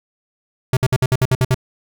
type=tone bursts; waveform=square; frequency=128.6 Hz; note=C3; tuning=30 cents flat; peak=-13 dBFS; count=9; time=0.73-1.545 s; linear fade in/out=2 ms; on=39 ms; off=58 ms; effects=none